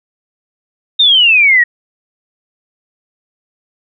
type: exponential sweep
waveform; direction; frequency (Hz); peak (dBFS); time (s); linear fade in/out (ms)
sine; down; 3729 to 1864.7; -5; 0.99-1.64; 10
effects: none